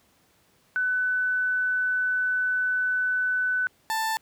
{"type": "tone pair in turn", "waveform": ["sine", "30% pulse"], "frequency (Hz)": [1500, 886], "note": ["F#6", "A5"], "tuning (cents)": [23, 12], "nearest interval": "major sixth", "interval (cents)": 911, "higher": "first", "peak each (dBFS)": -22, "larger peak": "neither", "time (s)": [[0.76, 3.67], [3.9, 4.17]], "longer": "first", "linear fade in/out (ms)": 0, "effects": ["pink hiss -63 dBFS RMS until 4.21 s", "high-pass 80 Hz 12 dB/octave"]}